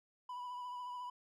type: tone with vibrato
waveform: triangle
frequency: 987.8 Hz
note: B5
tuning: in tune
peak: -40 dBFS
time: 0.29-1.1 s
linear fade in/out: 5 ms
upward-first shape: triangle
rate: 14 Hz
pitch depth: 30 cents each way
effects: none